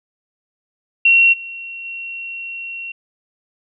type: tone with level steps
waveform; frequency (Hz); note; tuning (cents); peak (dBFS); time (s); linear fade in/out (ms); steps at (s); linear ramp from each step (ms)
sine; 2733; F7; -38; -8 / -28 / -26; 1.05-2.92; 5; 1.32 / 1.84; 20
effects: none